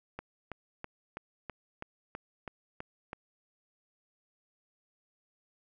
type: click train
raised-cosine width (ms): 0.5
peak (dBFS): -24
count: 10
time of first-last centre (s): 0.19-3.131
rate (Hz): 3.06
effects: none